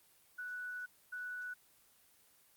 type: tone bursts at uneven times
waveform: sine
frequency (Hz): 1480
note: F#6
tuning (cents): 0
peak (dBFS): -40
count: 2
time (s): 0.38-0.86 / 1.12-1.54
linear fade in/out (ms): 10
effects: white hiss -67 dBFS RMS until 2.56 s + Opus 24 kbps